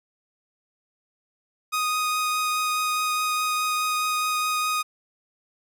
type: tone with vibrato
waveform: sawtooth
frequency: 1244.5 Hz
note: D#6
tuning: in tune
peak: -19 dBFS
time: 1.72-4.83 s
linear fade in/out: 20 ms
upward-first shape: triangle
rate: 4.8 Hz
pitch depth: 9 cents each way
effects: none